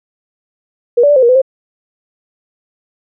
sine tone with pitch steps, 478.6 / 577 / 585 / 519 / 472.3 / 507 / 531 Hz, A#4 / D5 / D5 / C5 / A#4 / B4 / C5, +46 / -31 / -7 / -14 / +23 / +45 / +25 cents, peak -5 dBFS, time 0.97-1.418 s, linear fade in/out 10 ms, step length 64 ms, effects none

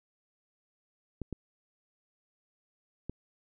clicks, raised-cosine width 3 ms, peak -23 dBFS, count 3, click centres 1.217 / 1.327 / 3.096 s, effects none

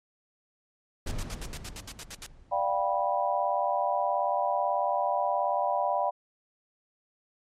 brown noise with exponential decay, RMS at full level -32 dBFS, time 1.06-3.46 s, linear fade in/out 5 ms, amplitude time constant 520 ms
white noise bursts, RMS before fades -38 dBFS, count 11, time 1.07-2.263 s, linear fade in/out 0 ms, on 43 ms, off 72 ms
sine chord, G dominant seventh, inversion second, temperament just, 588 / 705.6 / 784 / 980 Hz, D5 / F5 / G5 / B5, +2 / +18 / 0 / -14 cents, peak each -30 dBFS, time 2.51-6.11 s, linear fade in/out 20 ms
effects low-pass 8000 Hz 12 dB/octave + MP3 64 kbps

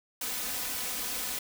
white noise with comb filter, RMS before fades -34 dBFS, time 0.21-1.39 s, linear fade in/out 5 ms, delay 4 ms, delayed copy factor +0.75, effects none

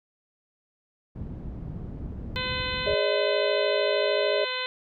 white low-pass noise, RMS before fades -36 dBFS, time 1.15-2.95 s, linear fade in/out 10 ms, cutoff 150 Hz, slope 12 dB/octave
harmonic tone, 508 Hz, B4, 49 cents sharp, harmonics 1 / 2 / 3 / 4 / 5 / 6 / 7 / 8, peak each -36 / -36 / -36 / -36 / -36 / -36 / -36 / -36 dBFS, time 2.36-4.66 s, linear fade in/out 0 ms
sine chord, Ab suspended fourth, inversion none, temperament equal with one note detuned, 415.3 / 569 / 622.3 Hz, Ab4 / Db5 / Eb5, 0 / +45 / 0 cents, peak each -27 dBFS, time 2.86-4.45 s, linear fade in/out 10 ms
effects none

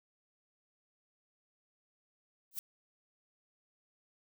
violet noise with exponential growth, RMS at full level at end -33 dBFS, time 2.51-2.59 s, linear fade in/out 1 ms, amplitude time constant 16 ms, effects none

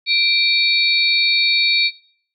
sine tone cluster, 2349 / 3761 / 4420 Hz, D7 / A#7 / C#8, 0 / +15 / -6 cents, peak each -18 dBFS, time 0.06-1.91 s, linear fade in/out 50 ms, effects noise-tail reverb RT60 0.6 s tail -20 dB re dry

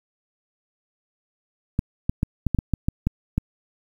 clicks, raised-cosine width 5 ms, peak -8 dBFS, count 10, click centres 1.791 / 2.095 / 2.231 / 2.467 / 2.547 / 2.588 / 2.737 / 2.885 / 3.07 / 3.38 s, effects 8-bit

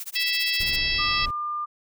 blue noise with tremolo, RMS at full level -33 dBFS, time 0-0.76 s, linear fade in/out 0 ms, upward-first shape sine, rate 15 Hz, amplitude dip 100%
harmonic tone, 658 Hz, E5, 3 cents flat, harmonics 3 / 4 / 5 / 6 / 7 / 8, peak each -30 / -27 / -30 / -32 / -30 / -29 dBFS, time 0.15-1.26 s, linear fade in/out 10 ms
brown noise, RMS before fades -34 dBFS, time 0.6-1.31 s, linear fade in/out 5 ms
sine tone, 1200 Hz, D6, 37 cents sharp, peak -26 dBFS, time 0.98-1.66 s, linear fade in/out 20 ms
effects none

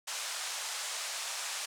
white band-pass noise, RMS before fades -38 dBFS, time 0.07-1.66 s, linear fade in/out 10 ms, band 620 to 8600 Hz, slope 24 dB/octave, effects none

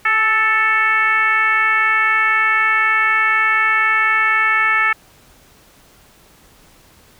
sine tone with frequency modulation, 1762 Hz, A6, 2 cents sharp, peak -12 dBFS, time 0.05-4.93 s, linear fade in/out 5 ms, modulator 448 Hz, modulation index 1.3, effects pink hiss -49 dBFS RMS until 7.19 s

